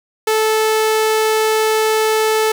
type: tone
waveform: sawtooth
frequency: 436.8 Hz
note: A4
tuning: 13 cents flat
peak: -9 dBFS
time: 0.27-2.52 s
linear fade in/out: 5 ms
effects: none

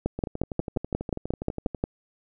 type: two click trains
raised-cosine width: 2 ms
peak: -11 / -18 dBFS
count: 11 / 20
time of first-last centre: 0.06-1.839 / 0.19-1.747 s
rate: 5.62 / 12.2 Hz
effects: none

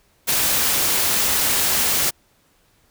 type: noise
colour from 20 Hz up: white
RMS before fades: -19 dBFS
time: 0.27-2.11 s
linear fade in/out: 20 ms
effects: pink hiss -60 dBFS RMS until 2.9 s

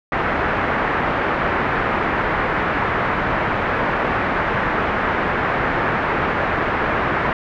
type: low-pass noise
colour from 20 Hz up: white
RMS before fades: -20 dBFS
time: 0.12-7.33 s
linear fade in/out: 2 ms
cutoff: 1800 Hz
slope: 24 dB/octave
effects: none

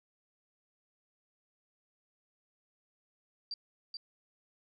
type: tone with echo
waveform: sine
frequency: 4699 Hz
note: D8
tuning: in tune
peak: -36 dBFS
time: 3.51-3.54 s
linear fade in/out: 2 ms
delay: 430 ms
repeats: 1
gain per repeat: -3 dB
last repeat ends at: 3.97 s
effects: none

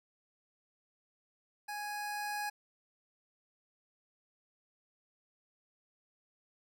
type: tone with level ramp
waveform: 25% pulse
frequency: 830.6 Hz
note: G#5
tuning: in tune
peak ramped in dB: -35 to -31 dBFS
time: 1.68-2.5 s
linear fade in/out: 10 ms
effects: none

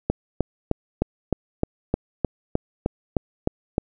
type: click train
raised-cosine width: 2 ms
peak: -6 dBFS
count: 13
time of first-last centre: 0.1-3.781 s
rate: 3.26 Hz
effects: none

